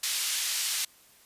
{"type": "band-pass noise", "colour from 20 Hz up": "pink", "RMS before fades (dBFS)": -30, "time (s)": [0.03, 0.85], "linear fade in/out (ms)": 5, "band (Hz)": [3200, 12000], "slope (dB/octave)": 12, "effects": ["white hiss -58 dBFS RMS until 1.25 s", "resampled to 32000 Hz"]}